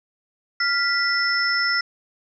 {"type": "tone cluster", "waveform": "sine", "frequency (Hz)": [1395, 1970, 5280], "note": ["F6", "B6", "E8"], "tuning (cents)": [-2, -5, 2], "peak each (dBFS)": -23, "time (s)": [0.6, 1.81], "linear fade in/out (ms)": 5, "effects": []}